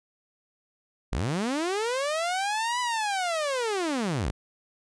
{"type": "linear two-way sweep", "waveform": "sawtooth", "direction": "up then down", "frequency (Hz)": [40.06, 1000, 40.06], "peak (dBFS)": -22, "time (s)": [1.12, 4.31], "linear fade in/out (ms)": 10, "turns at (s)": 2.8, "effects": ["resampled to 22050 Hz"]}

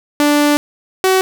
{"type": "tone pair in turn", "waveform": "sawtooth", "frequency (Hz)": [293.3, 377.2], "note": ["D4", "F#4"], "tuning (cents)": [-2, 33], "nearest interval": "major third", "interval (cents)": 435, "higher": "second", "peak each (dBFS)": -6, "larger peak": "neither", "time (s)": [[0.2, 0.57], [1.04, 1.21]], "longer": "first", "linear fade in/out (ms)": 0, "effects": []}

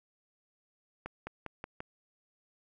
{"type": "accelerating click train", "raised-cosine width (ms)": 0.5, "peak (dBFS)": -24, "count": 5, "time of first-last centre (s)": [1.06, 1.804], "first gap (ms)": 210, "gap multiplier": 0.92, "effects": []}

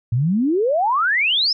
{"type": "exponential sweep", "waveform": "sine", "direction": "up", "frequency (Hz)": [109.8, 5360], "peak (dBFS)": -15, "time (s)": [0.12, 1.53], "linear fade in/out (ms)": 5, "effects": []}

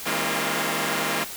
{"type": "tone cluster", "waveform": "5% pulse", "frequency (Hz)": [159.3, 204.5, 233.2, 268.5, 345.1], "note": ["D#3", "G#3", "A#3", "C4", "F4"], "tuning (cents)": [41, -26, 1, 45, -21], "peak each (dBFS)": -19, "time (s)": [0.05, 1.25], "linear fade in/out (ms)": 20, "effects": ["white hiss -36 dBFS RMS until 1.36 s"]}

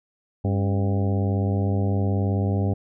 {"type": "harmonic tone with a mistuned harmonic", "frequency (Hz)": 99, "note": "G2", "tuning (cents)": 18, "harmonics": [1, 2, 3, 4, 5, 6, 7, 8], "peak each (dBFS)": [-21, -27, -31, -33, -35, -37, -38, -39], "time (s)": [0.44, 2.74], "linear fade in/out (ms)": 10, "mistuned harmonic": 3, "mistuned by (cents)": -95, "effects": []}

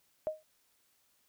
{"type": "tone with exponential decay", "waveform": "sine", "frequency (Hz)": 622.3, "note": "D#5", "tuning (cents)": 0, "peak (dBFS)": -27, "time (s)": [0.27, 0.43], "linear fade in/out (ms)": 0, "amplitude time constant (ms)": 34, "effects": ["white hiss -72 dBFS RMS until 1.28 s"]}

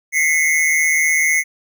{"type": "tone pair together", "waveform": "square", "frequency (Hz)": [2024, 2180], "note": ["B6", "C#7"], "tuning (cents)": [42, -29], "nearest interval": "minor second", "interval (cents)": 129, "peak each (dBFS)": -17, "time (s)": [0.12, 1.44], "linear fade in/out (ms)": 50, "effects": []}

